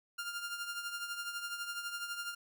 sawtooth tone with tremolo, 1400 Hz, F6, 4 cents sharp, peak -32 dBFS, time 0.18-2.35 s, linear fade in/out 10 ms, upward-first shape triangle, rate 12 Hz, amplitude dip 65%, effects none

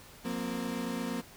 35% pulse chord, F suspended fourth, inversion none, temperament equal with one note detuned, 179.01 / 233.1 / 261.6 Hz, F3 / Bb3 / C4, +43 / 0 / 0 cents, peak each -38 / -34 / -36 dBFS, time 0.24-1.22 s, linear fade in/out 20 ms, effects pink hiss -53 dBFS RMS until 1.36 s

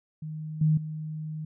sine tone with level steps, 155.3 Hz, D#3, 3 cents flat, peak -33 / -19 / -32 dBFS, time 0.22-1.45 s, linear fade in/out 5 ms, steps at 0.61 / 0.77 s, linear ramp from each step 5 ms, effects none

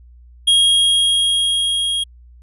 square tone with level ramp, 3271 Hz, G#7, 27 cents flat, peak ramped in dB -10 to -18 dBFS, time 0.47-2.04 s, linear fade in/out 10 ms, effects added 60 Hz sine -41 dBFS peak until 2.42 s + resampled to 24000 Hz

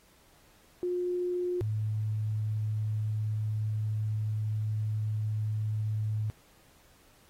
sine tone pair in turn, 357.3 / 107.55 Hz, F4 / A2, +40 / -39 cents, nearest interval octave + major sixth, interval 2079 cents, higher first, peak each -28 dBFS, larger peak neither, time 0.83-1.61 / 1.61-6.3 s, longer second, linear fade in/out 0 ms, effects pink hiss -62 dBFS RMS until 7.29 s + AAC 48 kbps

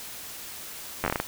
slowing click train, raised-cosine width 0.5 ms, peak -10 dBFS, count 8, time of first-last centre 1.04-1.2 s, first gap 10 ms, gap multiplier 1.27, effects white hiss -40 dBFS RMS until 1.27 s

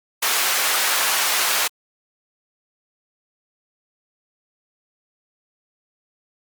pink high-pass noise, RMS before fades -20 dBFS, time 0.22-1.68 s, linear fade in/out 10 ms, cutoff 990 Hz, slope 12 dB/octave, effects Opus 48 kbps

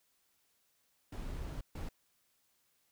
brown noise bursts at uneven times, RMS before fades -41 dBFS, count 2, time 1.12-1.61 / 1.75-1.89 s, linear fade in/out 5 ms, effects white hiss -75 dBFS RMS until 2.91 s

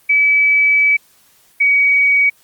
sine tone pair in turn, 2293 / 2261 Hz, D7 / C#7, -42 / +34 cents, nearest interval unison, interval 24 cents, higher first, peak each -9 dBFS, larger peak neither, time 0.09-0.97 / 1.6-2.3 s, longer first, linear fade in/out 10 ms, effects white hiss -52 dBFS RMS until 2.43 s + Opus 32 kbps

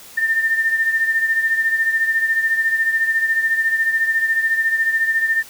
sine beating tone pair, 1800 / 1814 Hz, A6 / A#6, +39 / -48 cents, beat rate 14 Hz, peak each -16 / -23 dBFS, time 0.17-5.43 s, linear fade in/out 10 ms, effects white hiss -41 dBFS RMS until 5.49 s

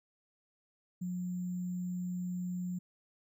sine tone with sample-and-hold, 179.4 Hz, F3, 47 cents sharp, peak -34 dBFS, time 1.01-2.79 s, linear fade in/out 10 ms, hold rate 7350 Hz, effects none

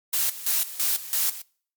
blue noise with tremolo, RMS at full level -23 dBFS, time 0.13-1.42 s, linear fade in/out 5 ms, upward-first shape square, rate 3 Hz, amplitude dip 80%, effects noise-tail reverb RT60 0.5 s tail -24 dB re dry + MP3 96 kbps

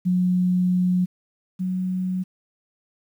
sine tone pair in turn, 181.2 / 184.47 Hz, F#3 / F#3, -36 / -5 cents, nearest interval unison, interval 31 cents, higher second, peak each -17 / -22 dBFS, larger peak first, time 0.05-1.06 / 1.59-2.24 s, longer first, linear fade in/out 20 ms, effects 9-bit

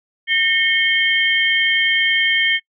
sine tone cluster, 1828 / 2186 / 3145 Hz, A#6 / C#7 / G7, -34 / -25 / +5 cents, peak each -18 dBFS, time 0.27-2.6 s, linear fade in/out 50 ms, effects noise-tail reverb RT60 0.1 s tail -25 dB re dry

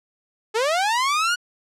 sawtooth linear sweep, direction up, 415.3 to 1474 Hz, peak -15 dBFS, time 0.54-1.36 s, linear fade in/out 20 ms, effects low-pass 8000 Hz 12 dB/octave

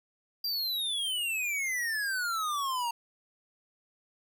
square exponential sweep, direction down, 4800 to 920 Hz, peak -30 dBFS, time 0.44-2.91 s, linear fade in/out 5 ms, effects none

